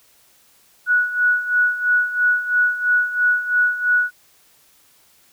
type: tone with tremolo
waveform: sine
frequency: 1468 Hz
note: F#6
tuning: 14 cents flat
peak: -12 dBFS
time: 0.86-4.11 s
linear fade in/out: 50 ms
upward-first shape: sine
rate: 3 Hz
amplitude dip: 75%
effects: white hiss -55 dBFS RMS until 5.32 s